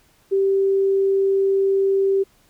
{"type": "tone", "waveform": "sine", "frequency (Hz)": 390, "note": "G4", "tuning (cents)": -9, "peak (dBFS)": -15, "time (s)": [0.31, 2.24], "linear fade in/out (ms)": 20, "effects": ["pink hiss -58 dBFS RMS until 2.49 s"]}